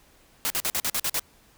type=noise bursts; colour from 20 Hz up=white; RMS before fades=-26 dBFS; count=8; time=0.45-1.195 s; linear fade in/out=0 ms; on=52 ms; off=47 ms; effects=pink hiss -58 dBFS RMS until 1.57 s